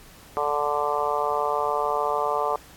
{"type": "harmonic tone", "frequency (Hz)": 146.83, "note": "D3", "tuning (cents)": 0, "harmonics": [3, 4, 5, 6, 7, 8], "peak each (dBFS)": [-29, -29, -29, -29, -29, -29], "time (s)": [0.37, 2.56], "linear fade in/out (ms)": 0, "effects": ["pink hiss -49 dBFS RMS until 2.76 s", "AAC 64 kbps"]}